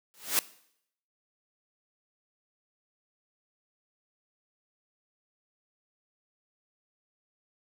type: noise with exponential growth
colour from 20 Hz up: white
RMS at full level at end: -22 dBFS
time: 0.14-0.39 s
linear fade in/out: 0 ms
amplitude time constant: 53 ms
effects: noise-tail reverb RT60 0.7 s tail -19 dB re dry + high-pass 200 Hz 12 dB/octave